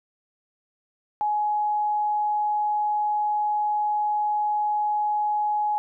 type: tone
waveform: sine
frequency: 840 Hz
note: G#5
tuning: 19 cents sharp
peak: -21 dBFS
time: 1.21-5.78 s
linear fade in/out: 0 ms
effects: none